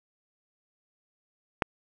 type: click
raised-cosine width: 0.5 ms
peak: -8 dBFS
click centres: 1.622 s
effects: none